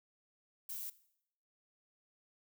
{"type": "noise", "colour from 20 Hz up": "violet", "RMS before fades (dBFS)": -43, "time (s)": [0.69, 0.9], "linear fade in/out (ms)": 5, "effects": ["noise-tail reverb RT60 0.7 s tail -18 dB re dry"]}